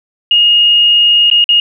sine tone with dropouts, 2858 Hz, F7, 39 cents sharp, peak -5 dBFS, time 0.31-1.6 s, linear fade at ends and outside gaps 2 ms, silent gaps 1.301-1.313 / 1.442-1.49 s, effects none

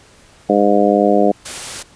harmonic tone, 102.1 Hz, G#2, 29 cents flat, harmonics 2 / 3 / 4 / 5 / 6 / 7, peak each -17 / -17 / -17 / -17 / -17 / -17 dBFS, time 0.49-1.32 s, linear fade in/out 10 ms
white noise, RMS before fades -27 dBFS, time 1.45-1.83 s, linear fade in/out 10 ms
effects pink hiss -47 dBFS RMS until 1.95 s + resampled to 22050 Hz

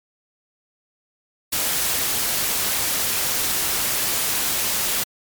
white noise, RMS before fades -22 dBFS, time 1.52-5.04 s, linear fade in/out 10 ms, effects MP3 96 kbps

